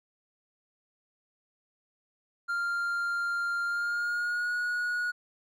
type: tone with pitch glide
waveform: triangle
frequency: 1395 to 1453.4 Hz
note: F6 to F#6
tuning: -2 to -31 cents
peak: -26 dBFS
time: 2.48-5.12 s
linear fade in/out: 20 ms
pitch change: +71 cents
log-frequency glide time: 3.65-4.53 s
effects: none